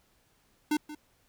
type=tone with echo; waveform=square; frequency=300.9 Hz; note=D4; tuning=42 cents sharp; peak=-25 dBFS; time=0.71-0.77 s; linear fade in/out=5 ms; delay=180 ms; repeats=1; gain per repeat=-15 dB; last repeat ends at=0.95 s; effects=pink hiss -68 dBFS RMS until 1.28 s